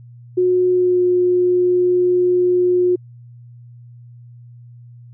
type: tone with pitch glide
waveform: sine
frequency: 363.7 to 359.5 Hz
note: F#4 to F#4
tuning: -30 to -50 cents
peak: -12 dBFS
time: 0.37-2.96 s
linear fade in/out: 10 ms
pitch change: -20 cents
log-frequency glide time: 0.69-1.05 s
effects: added 120 Hz sine -38 dBFS peak until 5.13 s